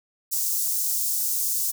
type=high-pass noise; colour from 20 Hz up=white; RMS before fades=-25 dBFS; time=0.31-1.72 s; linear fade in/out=20 ms; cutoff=5800 Hz; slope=24 dB/octave; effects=none